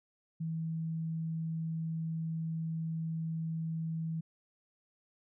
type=tone; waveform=sine; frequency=162.1 Hz; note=E3; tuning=29 cents flat; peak=-33 dBFS; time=0.4-4.21 s; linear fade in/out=10 ms; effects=none